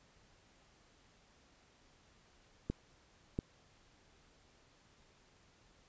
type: clicks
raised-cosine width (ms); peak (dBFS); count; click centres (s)
3; -22; 2; 2.7 / 3.389
effects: pink hiss -67 dBFS RMS until 5.88 s + resampled to 16000 Hz